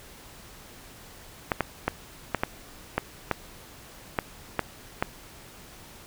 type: clicks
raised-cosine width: 0.5 ms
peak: -8 dBFS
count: 10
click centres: 1.518 / 1.607 / 1.88 / 2.347 / 2.435 / 2.98 / 3.313 / 4.188 / 4.593 / 5.025 s
effects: pink hiss -48 dBFS RMS until 6.06 s